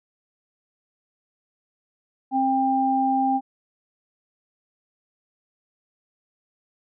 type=tone pair together; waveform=sine; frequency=265.3 / 795 Hz; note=C4 / G5; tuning=+24 / +24 cents; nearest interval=octave + perfect fifth; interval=1900 cents; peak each=-23 / -20 dBFS; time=2.31-3.41 s; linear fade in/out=50 ms; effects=none